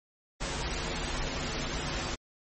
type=noise with comb filter; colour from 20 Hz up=pink; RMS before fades=-33 dBFS; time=0.4-2.16 s; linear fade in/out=20 ms; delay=10 ms; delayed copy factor=-0.9; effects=MP3 32 kbps